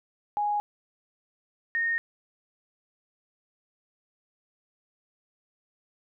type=tone pair in turn; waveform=sine; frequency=829 / 1845.5 Hz; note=G#5 / A#6; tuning=-3 / -18 cents; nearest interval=octave + major second; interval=1385 cents; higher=second; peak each=-24 dBFS; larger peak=neither; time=0.37-0.6 / 1.75-1.98 s; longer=neither; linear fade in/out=0 ms; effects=none